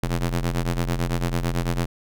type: ring-modulated tone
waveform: sawtooth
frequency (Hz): 85.8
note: F2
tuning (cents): -30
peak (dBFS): -15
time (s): 0.03-1.86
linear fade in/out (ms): 5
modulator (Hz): 47.4
effects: none